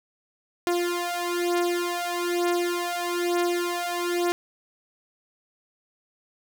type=beating tone pair; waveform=sawtooth; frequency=349.2 / 350.3 Hz; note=F4 / F4; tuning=0 / +5 cents; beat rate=1.1 Hz; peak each=-23 / -23 dBFS; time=0.67-4.32 s; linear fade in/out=0 ms; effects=none

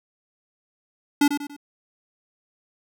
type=tone with echo; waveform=square; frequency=288.4 Hz; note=D4; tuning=31 cents flat; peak=-15 dBFS; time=1.21-1.28 s; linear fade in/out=5 ms; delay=95 ms; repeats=3; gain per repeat=-8 dB; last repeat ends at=1.565 s; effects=none

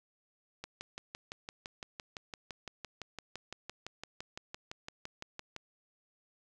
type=click train; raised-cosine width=0.2 ms; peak=-24 dBFS; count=30; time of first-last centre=0.64-5.564 s; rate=5.89 Hz; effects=none

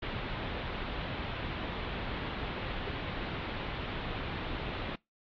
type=low-pass noise; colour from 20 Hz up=pink; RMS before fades=-37 dBFS; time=0.02-4.96 s; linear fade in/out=10 ms; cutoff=3800 Hz; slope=48 dB/octave; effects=noise-tail reverb RT60 0.2 s tail -24 dB re dry + AAC 64 kbps

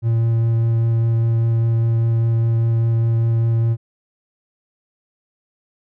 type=tone with vibrato; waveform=triangle; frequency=114.8 Hz; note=A#2; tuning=26 cents flat; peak=-12 dBFS; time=0.02-3.77 s; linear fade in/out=50 ms; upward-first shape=sine; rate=5 Hz; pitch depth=8 cents each way; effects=none

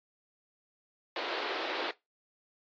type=band-pass noise; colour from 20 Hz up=pink; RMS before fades=-36 dBFS; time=1.16-1.91 s; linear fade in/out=2 ms; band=320 to 4500 Hz; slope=48 dB/octave; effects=noise-tail reverb RT60 0.2 s tail -20 dB re dry + AAC 32 kbps

